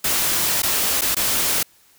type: noise with dropouts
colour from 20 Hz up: white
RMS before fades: -20 dBFS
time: 0.04-1.63 s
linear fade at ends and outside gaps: 5 ms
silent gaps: 0.621-0.631 / 1.011-1.017 / 1.147-1.166 s
effects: white hiss -55 dBFS RMS until 1.98 s